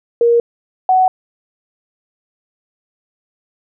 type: tone pair in turn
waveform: sine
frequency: 470.2 / 746.4 Hz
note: A#4 / F#5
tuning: +15 / +15 cents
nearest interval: minor sixth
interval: 800 cents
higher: second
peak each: -8 dBFS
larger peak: neither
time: 0.21-0.4 / 0.89-1.08 s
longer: neither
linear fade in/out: 2 ms
effects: none